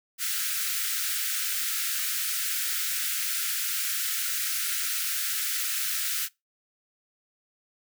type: high-pass noise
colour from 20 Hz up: white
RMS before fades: -29 dBFS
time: 0.18-6.29 s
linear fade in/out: 50 ms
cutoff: 1300 Hz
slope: 96 dB/octave
effects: noise-tail reverb RT60 0.2 s tail -22 dB re dry